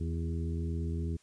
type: harmonic tone with a mistuned harmonic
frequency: 82.41 Hz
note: E2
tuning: in tune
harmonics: 1 / 2 / 3 / 4 / 5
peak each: -32 / -38 / -42 / -44 / -46 dBFS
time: 0-1.17 s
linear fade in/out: 10 ms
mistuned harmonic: 4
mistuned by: +28 cents
effects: white hiss -66 dBFS RMS until 1.22 s + resampled to 22050 Hz